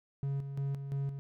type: tone with tremolo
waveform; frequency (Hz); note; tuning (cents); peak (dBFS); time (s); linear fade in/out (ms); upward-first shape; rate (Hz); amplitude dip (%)
triangle; 138.7; C#3; +1; -29; 0.23-1.19; 0; square; 2.9; 55
effects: none